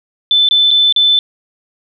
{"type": "tone with dropouts", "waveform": "sine", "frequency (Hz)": 3520, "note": "A7", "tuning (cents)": 0, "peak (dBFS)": -7, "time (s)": [0.31, 1.19], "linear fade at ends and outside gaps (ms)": 1, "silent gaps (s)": [[0.488, 0.51], [0.707, 0.712], [0.925, 0.962]], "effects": []}